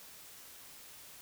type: silence
effects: white hiss -53 dBFS RMS until 1.21 s